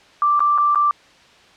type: tone with dropouts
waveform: sine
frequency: 1174.7 Hz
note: D6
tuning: in tune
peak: -13 dBFS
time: 0.22-0.91 s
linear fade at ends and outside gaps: 1 ms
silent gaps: 0.394-0.404 / 0.578-0.583 / 0.748-0.757 s
effects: white hiss -49 dBFS RMS until 1.56 s + low-pass 4000 Hz 12 dB/octave